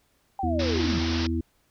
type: linear sweep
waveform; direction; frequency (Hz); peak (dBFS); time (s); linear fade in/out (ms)
sine; down; 805 to 147.7; -27; 0.39-0.99; 2
type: harmonic tone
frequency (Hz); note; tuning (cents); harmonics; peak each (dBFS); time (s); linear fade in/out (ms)
82.41; E2; 0; 1 / 3 / 4; -27 / -29 / -29; 0.43-1.41; 5
type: low-pass noise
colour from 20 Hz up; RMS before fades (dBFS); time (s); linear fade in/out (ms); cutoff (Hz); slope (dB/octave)
white; -33; 0.59-1.27; 5; 5600; 96
effects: pink hiss -67 dBFS RMS until 1.7 s